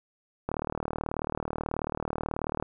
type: click train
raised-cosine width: 1 ms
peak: -16 dBFS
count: 83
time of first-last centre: 0.49-2.625 s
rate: 38.4 Hz
effects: none